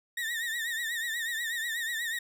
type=tone with vibrato; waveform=35% pulse; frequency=1849 Hz; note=A#6; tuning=15 cents flat; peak=-29 dBFS; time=0.17-2.19 s; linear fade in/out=5 ms; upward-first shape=triangle; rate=8.2 Hz; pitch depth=99 cents each way; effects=none